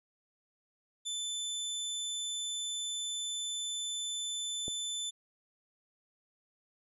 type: tone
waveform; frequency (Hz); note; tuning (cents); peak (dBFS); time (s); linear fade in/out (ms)
25% pulse; 3520; A7; 0; -31; 1.05-5.11; 20
type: click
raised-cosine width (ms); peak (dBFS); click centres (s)
2; -28; 4.681
effects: resampled to 32000 Hz